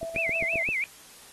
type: tone with tremolo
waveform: sine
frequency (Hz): 661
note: E5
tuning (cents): +5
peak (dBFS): -31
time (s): 0.01-0.63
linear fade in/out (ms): 5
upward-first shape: square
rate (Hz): 5.8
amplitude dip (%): 45
type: click train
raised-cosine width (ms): 2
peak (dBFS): -23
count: 6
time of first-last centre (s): 0.03-0.689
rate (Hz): 7.59
type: tone with vibrato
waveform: sine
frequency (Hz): 2334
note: D7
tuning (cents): -11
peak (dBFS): -25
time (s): 0.16-0.84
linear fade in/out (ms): 0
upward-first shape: sine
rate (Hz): 6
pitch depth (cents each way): 230
effects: white hiss -50 dBFS RMS until 1.32 s + AAC 32 kbps